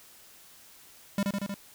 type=tone with echo; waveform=square; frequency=199.8 Hz; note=G3; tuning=33 cents sharp; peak=-25 dBFS; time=1.18-1.23 s; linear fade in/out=2 ms; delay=78 ms; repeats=4; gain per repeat=-2 dB; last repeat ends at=1.542 s; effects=white hiss -54 dBFS RMS until 1.74 s